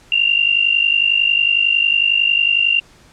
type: tone pair together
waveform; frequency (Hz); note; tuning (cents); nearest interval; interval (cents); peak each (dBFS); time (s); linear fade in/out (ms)
sine; 2752 / 2803; F7 / F7; -26 / +6; unison; 32; -15; 0.12-2.8; 2
effects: pink hiss -48 dBFS RMS until 3.12 s + low-pass 8000 Hz 12 dB/octave